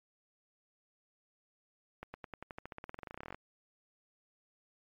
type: accelerating click train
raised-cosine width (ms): 0.5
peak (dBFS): -28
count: 26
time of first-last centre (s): 2.03-3.345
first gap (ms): 110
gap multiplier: 0.93
effects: MP3 64 kbps